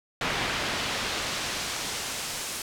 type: noise with band-pass filter sweep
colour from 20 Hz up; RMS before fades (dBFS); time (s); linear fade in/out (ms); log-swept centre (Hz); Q
brown; -31; 0.21-2.62; 2; 2700 to 9200; 0.72
effects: none